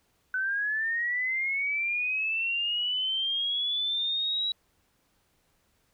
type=linear sweep; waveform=sine; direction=up; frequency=1500 to 3900 Hz; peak=-26 dBFS; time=0.34-4.52 s; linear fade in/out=2 ms; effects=pink hiss -70 dBFS RMS until 5.93 s